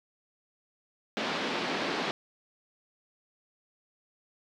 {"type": "band-pass noise", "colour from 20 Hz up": "pink", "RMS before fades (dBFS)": -32, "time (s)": [1.17, 2.11], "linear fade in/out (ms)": 0, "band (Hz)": [210, 4400], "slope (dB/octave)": 24, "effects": []}